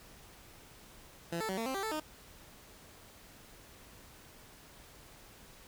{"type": "tone with pitch steps", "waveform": "15% pulse", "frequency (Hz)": [169.1, 440.5, 189.8, 227.1, 263.5, 391.2, 440.1, 308.2], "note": ["E3", "A4", "F#3", "A#3", "C4", "G4", "A4", "D#4"], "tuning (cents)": [44, 2, 44, -45, 12, -4, 0, -16], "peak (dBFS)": -28, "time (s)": [1.32, 2], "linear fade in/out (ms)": 5, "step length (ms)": 85, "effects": ["pink hiss -56 dBFS RMS until 5.67 s"]}